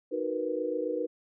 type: chord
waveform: sine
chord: B major seventh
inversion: first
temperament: equal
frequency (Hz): 311.1 / 370 / 466.2 / 493.9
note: D#4 / F#4 / A#4 / B4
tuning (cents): 0 / 0 / 0 / 0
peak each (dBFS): -35 / -37 / -34 / -32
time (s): 0.11-1.07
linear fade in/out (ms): 20
effects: none